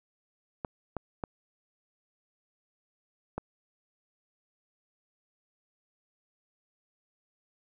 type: clicks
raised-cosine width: 1 ms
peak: -19 dBFS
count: 4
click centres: 0.648 / 0.967 / 1.238 / 3.38 s
effects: none